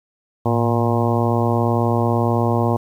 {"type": "harmonic tone with a mistuned harmonic", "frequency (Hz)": 118.1, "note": "A#2", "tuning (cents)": 23, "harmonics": [1, 2, 3, 4, 5, 6, 7, 8, 9], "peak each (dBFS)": [-19, -22, -24, -25, -26, -27, -27, -28, -29], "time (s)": [0.45, 2.77], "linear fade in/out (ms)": 10, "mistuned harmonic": 1, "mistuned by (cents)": -100, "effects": ["8-bit"]}